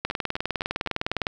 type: two click trains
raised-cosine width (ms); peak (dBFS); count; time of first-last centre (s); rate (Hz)
0.3; -9 / -20; 25 / 4; 0.05-1.268 / 0.11-0.873; 19.7 / 3.93
effects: none